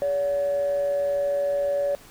sine tone with amplitude modulation, 569 Hz, C#5, 45 cents sharp, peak -18 dBFS, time 0.02-1.95 s, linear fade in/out 0 ms, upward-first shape sine, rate 160 Hz, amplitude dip 45%, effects tanh soft clip ceiling -17 dBFS + pink hiss -49 dBFS RMS until 2.1 s

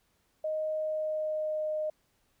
sine tone with pitch glide, 622.3 to 615.9 Hz, D#5 to D#5, 0 to -18 cents, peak -29 dBFS, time 0.44-1.9 s, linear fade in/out 5 ms, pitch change -18 cents, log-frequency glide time 0.73-1.7 s, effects pink hiss -72 dBFS RMS until 2.4 s

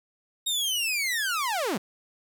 sawtooth linear sweep, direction down, 3755 to 156.7 Hz, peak -22 dBFS, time 0.46-1.78 s, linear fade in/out 10 ms, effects 9-bit

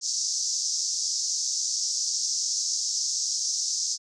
pink band-pass noise, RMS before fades -28 dBFS, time 0.01-3.98 s, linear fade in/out 50 ms, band 5100 to 6700 Hz, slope 48 dB/octave, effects none

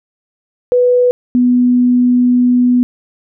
sine tone pair in turn, 493.9 / 246.9 Hz, B4 / B3, 0 / 0 cents, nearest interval octave, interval 1200 cents, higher first, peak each -7 dBFS, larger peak neither, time 0.72-1.11 / 1.35-2.83 s, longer second, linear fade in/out 0 ms, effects none

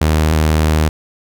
sawtooth tone pair in turn, 77.78 / 77.78 Hz, D#2 / D#2, 0 / 0 cents, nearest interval unison, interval 0 cents, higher neither, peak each -7 dBFS, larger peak neither, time 0.01-0.33 / 0.33-0.89 s, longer second, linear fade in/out 5 ms, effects none

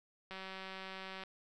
click train, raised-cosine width 0.3 ms, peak -30 dBFS, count 177, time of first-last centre 0.31-1.236 s, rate 190 Hz, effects none

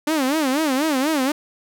sawtooth tone with vibrato, 286.9 Hz, D4, 40 cents flat, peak -14 dBFS, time 0.07-1.32 s, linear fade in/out 5 ms, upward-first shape sine, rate 4.1 Hz, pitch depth 200 cents each way, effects none

